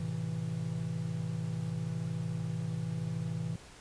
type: chord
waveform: triangle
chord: A minor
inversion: none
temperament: equal with one note detuned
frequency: 110 / 130.81 / 163.96 Hz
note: A2 / C3 / E3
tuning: 0 / 0 / -9 cents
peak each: -37 / -37 / -33 dBFS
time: 0-3.56 s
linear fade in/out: 5 ms
effects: pink hiss -53 dBFS RMS until 3.8 s + resampled to 22050 Hz